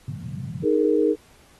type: band-pass noise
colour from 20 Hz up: pink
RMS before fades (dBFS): -32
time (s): 0.08-0.65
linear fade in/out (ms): 2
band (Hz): 100 to 200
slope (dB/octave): 48
type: chord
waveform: sine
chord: D# suspended fourth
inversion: none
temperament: equal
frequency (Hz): 311.1 / 415.3 / 466.2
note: D#4 / G#4 / A#4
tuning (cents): 0 / 0 / 0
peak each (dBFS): -21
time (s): 0.62-1.16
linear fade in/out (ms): 50
effects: pink hiss -55 dBFS RMS until 1.59 s + AAC 32 kbps